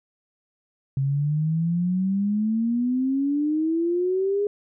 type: exponential sweep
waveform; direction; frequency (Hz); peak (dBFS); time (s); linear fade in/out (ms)
sine; up; 133.9 to 414.6; -20; 0.97-4.47; 2
effects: none